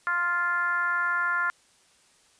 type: tone with frequency modulation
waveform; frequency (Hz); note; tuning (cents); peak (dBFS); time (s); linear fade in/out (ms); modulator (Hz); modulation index
sine; 1396.9; F6; 0; -23; 0.07-1.5; 0; 347; 0.97
effects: white hiss -61 dBFS RMS until 2.39 s + resampled to 22050 Hz